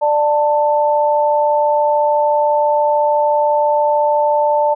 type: tone pair together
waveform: sine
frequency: 592 / 887 Hz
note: D5 / A5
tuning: +14 / +14 cents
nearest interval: perfect fifth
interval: 700 cents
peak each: -14 dBFS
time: 0.01-4.75 s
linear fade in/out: 20 ms
effects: none